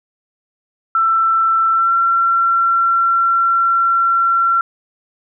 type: tone with pitch glide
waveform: sine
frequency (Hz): 1336 to 1360.1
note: E6 to F6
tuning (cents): +23 to -46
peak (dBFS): -11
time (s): 0.95-4.61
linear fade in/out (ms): 2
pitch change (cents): +31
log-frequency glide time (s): 1.72-1.93
effects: none